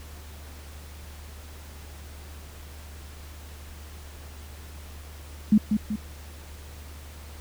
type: tone with echo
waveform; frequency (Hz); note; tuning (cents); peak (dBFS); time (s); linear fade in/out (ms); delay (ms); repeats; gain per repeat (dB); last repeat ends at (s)
sine; 212.2; G#3; +38; -13; 5.52-5.58; 5; 190; 2; -6; 5.96
effects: added 74 Hz sine -41 dBFS peak until 7.4 s + pink hiss -48 dBFS RMS until 7.4 s